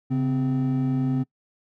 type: tone pair together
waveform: triangle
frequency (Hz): 136.88 / 258.4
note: C#3 / C4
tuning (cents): -22 / -21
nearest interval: major seventh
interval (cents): 1101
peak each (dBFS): -21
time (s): 0.1-1.24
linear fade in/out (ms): 20
effects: noise-tail reverb RT60 0.1 s tail -23 dB re dry + tanh soft clip ceiling -12 dBFS